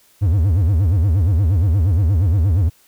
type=tone with vibrato; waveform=triangle; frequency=89.6 Hz; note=F2; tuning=45 cents sharp; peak=-10 dBFS; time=0.21-2.7 s; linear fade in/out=20 ms; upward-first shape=sine; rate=8.5 Hz; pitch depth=270 cents each way; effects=white hiss -54 dBFS RMS until 2.87 s